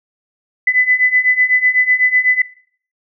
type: beating tone pair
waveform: sine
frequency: 2000 / 2008 Hz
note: B6 / B6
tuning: +21 / +28 cents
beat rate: 8 Hz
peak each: -14 / -13 dBFS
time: 0.67-2.42 s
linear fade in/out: 5 ms
effects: noise-tail reverb RT60 0.5 s tail -17 dB re dry